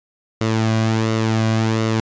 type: tone with flanger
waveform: sawtooth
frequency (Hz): 111.3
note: A2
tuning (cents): +20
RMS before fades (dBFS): -18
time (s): 0.41-2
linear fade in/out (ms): 0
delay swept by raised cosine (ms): 1.2 to 2.3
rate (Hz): 1.4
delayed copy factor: -0.5
effects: resampled to 16000 Hz